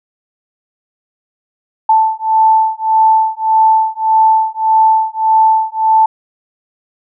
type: beating tone pair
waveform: sine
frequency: 880 / 881.7 Hz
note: A5 / A5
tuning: 0 / +3 cents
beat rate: 1.7 Hz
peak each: -11 dBFS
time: 1.89-6.06 s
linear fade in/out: 5 ms
effects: none